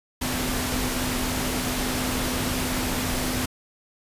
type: tone in noise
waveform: sine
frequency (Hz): 252.5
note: B3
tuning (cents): +39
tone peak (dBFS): -30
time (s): 0.21-3.46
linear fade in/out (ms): 10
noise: pink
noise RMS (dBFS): -27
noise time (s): 0.21-3.46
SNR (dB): -6
effects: resampled to 32000 Hz